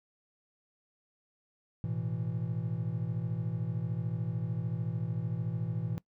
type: chord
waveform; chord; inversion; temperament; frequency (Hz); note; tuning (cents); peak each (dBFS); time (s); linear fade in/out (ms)
triangle; A suspended second; none; equal; 110 / 123.47 / 164.81; A2 / B2 / E3; 0 / 0 / 0; -34; 1.84-5.98; 0
effects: noise-tail reverb RT60 0.1 s tail -21 dB re dry